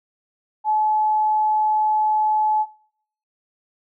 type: tone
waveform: sine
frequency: 858 Hz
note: A5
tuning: 44 cents flat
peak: -16 dBFS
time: 0.64-2.66 s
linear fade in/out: 50 ms
effects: noise-tail reverb RT60 0.7 s tail -25 dB re dry